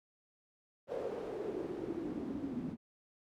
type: noise with band-pass filter sweep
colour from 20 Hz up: pink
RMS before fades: -40 dBFS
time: 0.87-2.77 s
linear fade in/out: 50 ms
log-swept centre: 510 to 230 Hz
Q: 5.2
effects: none